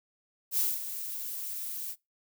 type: noise with ADSR envelope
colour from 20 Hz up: violet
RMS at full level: -26 dBFS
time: 0.51-1.96 s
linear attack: 75 ms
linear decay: 200 ms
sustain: -11 dB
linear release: 57 ms
effects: noise-tail reverb RT60 0.2 s tail -22 dB re dry